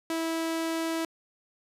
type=tone; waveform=sawtooth; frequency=326.9 Hz; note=E4; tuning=14 cents flat; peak=-24 dBFS; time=0.1-1.05 s; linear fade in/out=2 ms; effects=resampled to 32000 Hz